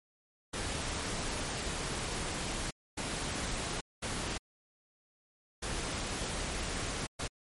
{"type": "noise bursts at uneven times", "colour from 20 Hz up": "pink", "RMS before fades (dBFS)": -36, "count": 5, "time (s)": [[0.53, 2.71], [2.97, 3.81], [4.02, 4.38], [5.62, 7.07], [7.19, 7.28]], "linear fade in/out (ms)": 10, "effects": ["MP3 48 kbps"]}